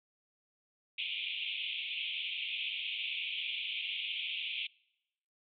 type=band-pass noise; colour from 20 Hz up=white; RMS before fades=-38 dBFS; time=0.98-4.67 s; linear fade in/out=5 ms; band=2300 to 3500 Hz; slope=96 dB/octave; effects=noise-tail reverb RT60 0.9 s tail -26 dB re dry